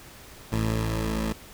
15% pulse tone pair together, 55.41 / 110 Hz, A1 / A2, +13 / 0 cents, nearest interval octave, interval 1187 cents, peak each -21 / -22 dBFS, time 0.52-1.33 s, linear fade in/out 5 ms, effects pink hiss -47 dBFS RMS until 1.53 s

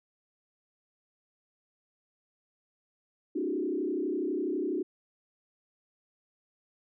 sine tone with frequency modulation, 333.7 Hz, E4, 21 cents sharp, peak -28 dBFS, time 3.35-4.83 s, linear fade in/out 10 ms, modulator 32.1 Hz, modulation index 1.9, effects none

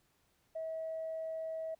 sine tone, 644 Hz, E5, 41 cents flat, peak -36 dBFS, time 0.55-1.75 s, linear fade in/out 10 ms, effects tanh soft clip ceiling -32 dBFS + pink hiss -74 dBFS RMS until 1.79 s

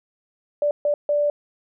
sine tone bursts at uneven times, 586 Hz, D5, 4 cents flat, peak -17 dBFS, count 3, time 0.62-0.71 / 0.85-0.94 / 1.09-1.3 s, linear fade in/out 2 ms, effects none

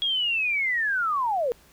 sine linear sweep, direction down, 3322 to 451.6 Hz, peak -22 dBFS, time 0.02-1.52 s, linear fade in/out 0 ms, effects pink hiss -56 dBFS RMS until 1.72 s

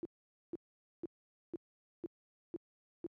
sine tone bursts, 340.5 Hz, F4, 44 cents flat, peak -37 dBFS, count 7, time 0.03-3.064 s, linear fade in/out 0 ms, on 22 ms, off 480 ms, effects high-pass 80 Hz 12 dB/octave

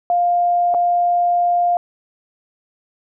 sine tone with dropouts, 702 Hz, F5, 9 cents sharp, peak -13 dBFS, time 0.1-1.77 s, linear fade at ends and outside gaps 1 ms, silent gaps 0.741-0.746 s, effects none

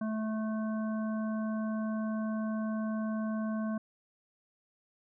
harmonic tone, 218.1 Hz, A3, 15 cents flat, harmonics 1 / 3 / 5 / 7, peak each -31 / -41 / -45 / -48 dBFS, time 0.01-3.78 s, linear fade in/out 5 ms, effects none

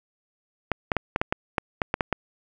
clicks, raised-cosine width 0.5 ms, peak -7 dBFS, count 11, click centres 0.717 / 0.918 / 0.967 / 1.161 / 1.215 / 1.325 / 1.582 / 1.818 / 1.941 / 2.008 / 2.127 s, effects none

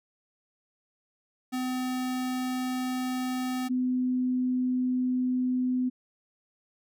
square / sine tone pair in turn, 254.6 / 252.8 Hz, C4 / B3, -47 / +41 cents, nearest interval unison, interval 12 cents, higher first, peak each -29 / -24 dBFS, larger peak second, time 1.52-3.69 / 3.69-5.9 s, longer second, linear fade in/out 20 ms, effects none

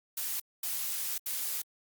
blue noise bursts at uneven times, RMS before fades -34 dBFS, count 3, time 0.17-0.4 / 0.63-1.18 / 1.26-1.62 s, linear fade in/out 5 ms, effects Opus 48 kbps

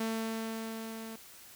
sawtooth tone with level ramp, 223.7 Hz, A3, 29 cents sharp, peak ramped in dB -27 to -38 dBFS, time 0-1.16 s, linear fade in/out 5 ms, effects white hiss -53 dBFS RMS until 1.55 s

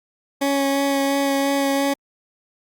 20% pulse tone with vibrato, 277.2 Hz, C#4, in tune, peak -13 dBFS, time 0.41-1.94 s, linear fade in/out 10 ms, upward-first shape sine, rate 2.9 Hz, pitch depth 12 cents each way, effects Opus 48 kbps

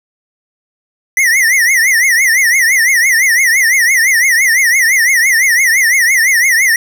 square tone with vibrato, 1975.5 Hz, B6, in tune, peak -8 dBFS, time 1.17-6.76 s, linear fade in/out 2 ms, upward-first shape triangle, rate 5.9 Hz, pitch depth 200 cents each way, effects none

